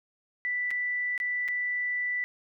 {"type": "tone with dropouts", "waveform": "sine", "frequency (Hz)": 1975.5, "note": "B6", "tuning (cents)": 0, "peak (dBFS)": -27, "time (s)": [0.45, 2.24], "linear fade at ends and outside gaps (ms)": 0, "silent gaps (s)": [[0.706, 0.712], [1.178, 1.201], [1.48, 1.485]], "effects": []}